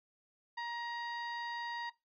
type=tone; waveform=30% pulse; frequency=945 Hz; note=A#5; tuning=23 cents sharp; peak=-35 dBFS; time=0.57-1.9 s; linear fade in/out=10 ms; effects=noise-tail reverb RT60 0.2 s tail -18 dB re dry + resampled to 11025 Hz